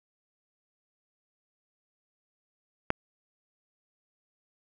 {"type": "click", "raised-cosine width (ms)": 0.5, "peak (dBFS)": -9, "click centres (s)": 2.904, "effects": []}